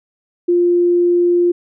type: tone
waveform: sine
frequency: 350 Hz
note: F4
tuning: 4 cents sharp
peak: -10 dBFS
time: 0.48-1.52 s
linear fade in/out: 10 ms
effects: none